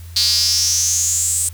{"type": "tone with high-pass filter sweep", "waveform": "sawtooth", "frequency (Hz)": 237.9, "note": "A#3", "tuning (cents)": 35, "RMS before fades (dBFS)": -17, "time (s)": [0.16, 1.49], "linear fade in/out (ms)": 5, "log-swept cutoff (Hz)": [4400, 8400], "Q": 7.4, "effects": ["added 85 Hz sine -32 dBFS peak until 1.53 s", "white hiss -46 dBFS RMS until 1.53 s"]}